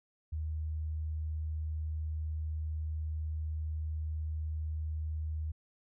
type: tone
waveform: sine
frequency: 77.9 Hz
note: D#2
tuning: 3 cents sharp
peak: -33 dBFS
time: 0.32-5.52 s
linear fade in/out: 10 ms
effects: none